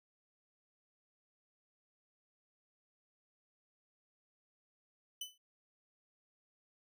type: tone with exponential decay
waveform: sawtooth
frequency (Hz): 3010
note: F#7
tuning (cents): +29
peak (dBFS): -34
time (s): 5.21-5.38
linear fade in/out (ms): 5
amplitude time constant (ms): 36
effects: none